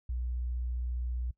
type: tone with vibrato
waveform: sine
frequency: 61 Hz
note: B1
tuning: 21 cents flat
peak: -31 dBFS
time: 0.09-1.31 s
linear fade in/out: 5 ms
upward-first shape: sine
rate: 15 Hz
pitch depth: 9 cents each way
effects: noise-tail reverb RT60 0.1 s tail -20 dB re dry